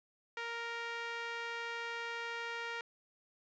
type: tone with band-pass filter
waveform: sawtooth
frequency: 466.2 Hz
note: A#4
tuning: in tune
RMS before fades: -41 dBFS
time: 0.37-2.81 s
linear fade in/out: 2 ms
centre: 1900 Hz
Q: 1.3
effects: resampled to 16000 Hz